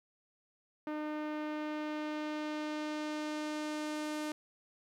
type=tone with low-pass filter sweep; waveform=sawtooth; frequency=303.6 Hz; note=D#4; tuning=42 cents flat; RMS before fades=-38 dBFS; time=0.87-4.32 s; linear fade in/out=2 ms; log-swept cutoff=1800 to 11000 Hz; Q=0.75; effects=12-bit